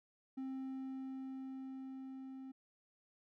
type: tone with level ramp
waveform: triangle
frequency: 264.5 Hz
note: C4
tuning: 19 cents sharp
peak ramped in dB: -38 to -45 dBFS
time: 0.37-2.52 s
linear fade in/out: 10 ms
effects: none